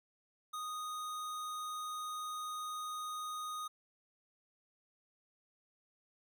square tone, 1241 Hz, D#6, 5 cents flat, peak -40 dBFS, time 0.53-3.68 s, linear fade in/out 10 ms, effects none

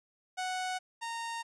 sawtooth tone pair in turn, 740 / 923.5 Hz, F#5 / A#5, 0 / -16 cents, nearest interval major third, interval 384 cents, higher second, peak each -29 / -32 dBFS, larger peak first, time 0.37-0.79 / 1.01-1.43 s, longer neither, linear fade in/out 20 ms, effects resampled to 22050 Hz

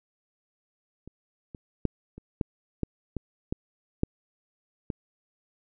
clicks, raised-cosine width 3 ms, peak -30 / -27 / -11 / -30 / -13 / -14 / -18 / -15 / -10 / -18 dBFS, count 10, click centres 1.076 / 1.548 / 1.853 / 2.18 / 2.412 / 2.833 / 3.167 / 3.525 / 4.034 / 4.902 s, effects none

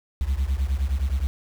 sine beating tone pair, 62.6 / 72.2 Hz, B1 / D2, +24 / -29 cents, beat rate 9.6 Hz, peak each -22 dBFS, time 0.21-1.27 s, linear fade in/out 0 ms, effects tanh soft clip ceiling -18 dBFS + 7-bit

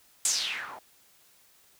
blue noise with low-pass filter sweep, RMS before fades -31 dBFS, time 0.25-0.79 s, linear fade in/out 2 ms, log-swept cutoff 8300 to 760 Hz, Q 4.6, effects white hiss -61 dBFS RMS until 1.79 s

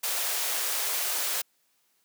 white high-pass noise, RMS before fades -29 dBFS, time 0.03-1.42 s, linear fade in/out 10 ms, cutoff 420 Hz, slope 24 dB/octave, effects white hiss -70 dBFS RMS until 2.04 s + high-pass 150 Hz 12 dB/octave

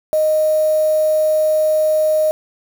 sine tone with quantisation, 620 Hz, D#5, 6 cents flat, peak -12 dBFS, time 0.13-2.31 s, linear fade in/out 0 ms, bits 5, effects none

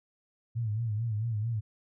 sine tone with vibrato, 110.9 Hz, A2, 14 cents sharp, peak -28 dBFS, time 0.55-1.61 s, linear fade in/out 20 ms, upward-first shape sine, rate 4.5 Hz, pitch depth 110 cents each way, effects none

